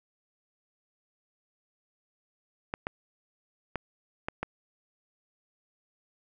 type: clicks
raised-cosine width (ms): 0.5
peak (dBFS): -16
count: 5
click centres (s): 2.739 / 2.869 / 3.757 / 4.285 / 4.43
effects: none